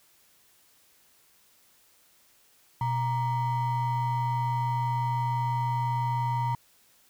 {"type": "ring-modulated tone", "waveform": "triangle", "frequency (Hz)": 530, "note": "C5", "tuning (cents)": 22, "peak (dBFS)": -20, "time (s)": [2.81, 6.55], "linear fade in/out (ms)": 2, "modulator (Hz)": 407, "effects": ["white hiss -62 dBFS RMS until 7.09 s"]}